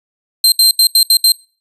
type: tone bursts at uneven times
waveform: sawtooth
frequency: 4146 Hz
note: C8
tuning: 17 cents flat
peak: -3 dBFS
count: 6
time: 0.44-0.52 / 0.59-0.71 / 0.79-0.87 / 0.95-1.03 / 1.1-1.17 / 1.24-1.32 s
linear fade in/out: 2 ms
effects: noise-tail reverb RT60 0.4 s tail -25 dB re dry + resampled to 32000 Hz